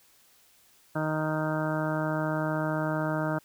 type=harmonic tone; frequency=155.56 Hz; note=D#3; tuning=in tune; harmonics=1 / 2 / 3 / 4 / 5 / 6 / 7 / 8 / 9 / 10; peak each=-31 / -32 / -42 / -32 / -42 / -37 / -46 / -39 / -39 / -39 dBFS; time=0.95-3.39 s; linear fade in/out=10 ms; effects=white hiss -61 dBFS RMS until 3.44 s